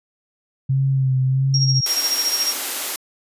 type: tone with vibrato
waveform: sine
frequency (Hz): 132.9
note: C3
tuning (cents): +27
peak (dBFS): -15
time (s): 0.69-1.81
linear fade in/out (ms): 10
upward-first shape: sine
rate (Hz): 1.5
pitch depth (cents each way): 36
type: tone with tremolo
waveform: sine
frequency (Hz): 5588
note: F8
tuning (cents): 0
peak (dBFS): -16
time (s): 1.54-2.53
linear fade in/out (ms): 2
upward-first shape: sine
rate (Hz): 14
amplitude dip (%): 65
type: high-pass noise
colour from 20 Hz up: white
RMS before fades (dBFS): -25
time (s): 1.86-2.96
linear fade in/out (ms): 2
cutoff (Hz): 250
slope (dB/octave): 48
effects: resampled to 32000 Hz